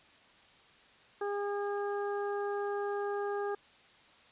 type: harmonic tone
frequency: 406.5 Hz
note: G#4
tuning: 37 cents flat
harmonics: 1 / 2 / 3 / 4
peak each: -33 / -39 / -43 / -45 dBFS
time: 1.21-3.55 s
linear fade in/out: 5 ms
effects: white hiss -60 dBFS RMS until 4.31 s + resampled to 8000 Hz